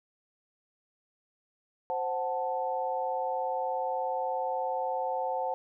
sine chord, F# diminished, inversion second, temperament equal, 523.3 / 740 / 880 Hz, C5 / F#5 / A5, 0 / 0 / 0 cents, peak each -33 dBFS, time 1.9-5.54 s, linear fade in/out 0 ms, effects none

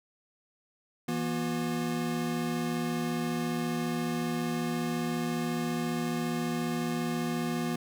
square tone cluster, 165.2 / 239.8 / 359.4 Hz, E3 / A#3 / F4, +4 / +49 / +50 cents, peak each -35 / -32 / -38 dBFS, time 1.08-7.76 s, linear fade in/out 5 ms, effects none

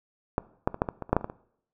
clicks, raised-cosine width 1 ms, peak -9 / -8 / -20 / -8 / -15 / -19 / -28 / -6 / -7 / -27 / -17 / -23 dBFS, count 12, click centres 0.381 / 0.675 / 0.744 / 0.819 / 0.888 / 1.023 / 1.094 / 1.13 / 1.166 / 1.211 / 1.244 / 1.299 s, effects noise-tail reverb RT60 0.7 s tail -21 dB re dry

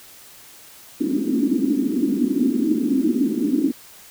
white band-pass noise, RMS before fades -20 dBFS, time 1-3.72 s, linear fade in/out 10 ms, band 230 to 310 Hz, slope 48 dB/octave, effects white hiss -45 dBFS RMS until 4.1 s

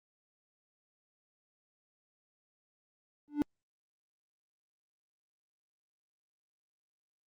triangle tone with exponential growth, 293.7 Hz, D4, in tune, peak -20 dBFS, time 3.28-3.42 s, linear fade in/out 0 ms, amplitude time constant 30 ms, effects Opus 32 kbps

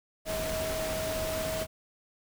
sine tone in noise, 637 Hz, D#5, 41 cents sharp, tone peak -32 dBFS, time 0.25-1.67 s, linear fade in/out 50 ms, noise pink, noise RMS -35 dBFS, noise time 0.25-1.67 s, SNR 0 dB, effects none

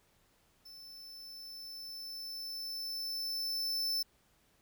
45% pulse tone with level ramp, 5290 Hz, E8, 5 cents sharp, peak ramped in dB -50 to -31 dBFS, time 0.65-4.03 s, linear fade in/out 10 ms, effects pink hiss -70 dBFS RMS until 4.61 s

